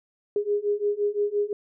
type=beating tone pair; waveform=sine; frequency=408.8 / 414.6 Hz; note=G#4 / G#4; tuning=-27 / -3 cents; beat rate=5.8 Hz; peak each=-26 / -25 dBFS; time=0.36-1.53 s; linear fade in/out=2 ms; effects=none